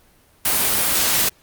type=noise; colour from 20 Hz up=white; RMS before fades=-18 dBFS; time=0.45-1.29 s; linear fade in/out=5 ms; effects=pink hiss -55 dBFS RMS until 1.42 s + Opus 32 kbps